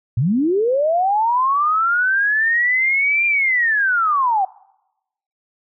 sine linear two-way sweep, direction up then down, 103.4 to 2400 to 740 Hz, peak -14 dBFS, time 0.17-4.45 s, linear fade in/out 5 ms, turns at 3.26 s, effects noise-tail reverb RT60 0.9 s tail -23 dB re dry

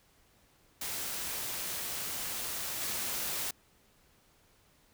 white noise with level steps, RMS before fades -37 / -35 dBFS, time 0.81-3.51 s, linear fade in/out 5 ms, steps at 2.81 s, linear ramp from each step 10 ms, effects pink hiss -66 dBFS RMS until 4.93 s

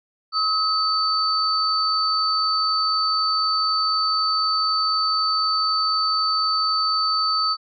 sine tone pair together, 1275 / 4544 Hz, D#6 / C#8, +42 / +42 cents, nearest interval octave + minor seventh, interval 2200 cents, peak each -21 dBFS, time 0.32-7.57 s, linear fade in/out 50 ms, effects none

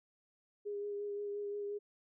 sine tone with vibrato, 409 Hz, G#4, 26 cents flat, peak -37 dBFS, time 0.65-1.79 s, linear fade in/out 20 ms, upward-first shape sine, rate 5.7 Hz, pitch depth 17 cents each way, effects none

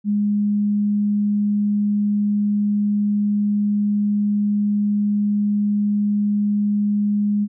sine tone, 206.3 Hz, G#3, 11 cents flat, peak -16 dBFS, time 0.04-7.48 s, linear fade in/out 50 ms, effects none

